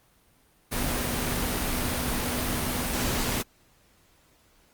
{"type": "tone in noise", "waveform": "sine", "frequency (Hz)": 246.9, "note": "B3", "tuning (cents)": 0, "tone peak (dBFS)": -35, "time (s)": [0.71, 3.43], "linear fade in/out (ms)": 20, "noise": "pink", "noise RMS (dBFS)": -28, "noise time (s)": [0.71, 3.43], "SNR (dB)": -10, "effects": ["pink hiss -62 dBFS RMS until 4.73 s", "Opus 32 kbps"]}